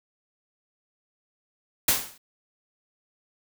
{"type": "noise with exponential decay", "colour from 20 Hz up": "white", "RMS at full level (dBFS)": -17, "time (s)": [1.88, 2.18], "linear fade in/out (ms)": 5, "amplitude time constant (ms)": 65, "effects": []}